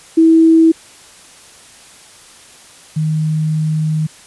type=tone pair in turn; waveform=sine; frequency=325.1 / 155.84 Hz; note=E4 / D#3; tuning=-24 / +3 cents; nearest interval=octave + minor second; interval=1273 cents; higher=first; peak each=-5 / -13 dBFS; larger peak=first; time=0.17-0.72 / 2.96-4.07 s; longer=second; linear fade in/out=10 ms; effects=white hiss -41 dBFS RMS until 4.26 s + resampled to 24000 Hz